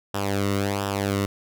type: tone with flanger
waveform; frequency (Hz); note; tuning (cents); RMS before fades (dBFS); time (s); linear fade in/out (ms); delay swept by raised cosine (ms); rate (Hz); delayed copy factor
sawtooth; 99.6; G2; +28; -25; 0.14-1.26; 5; 0.46 to 1.24; 1.4; -0.7
effects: none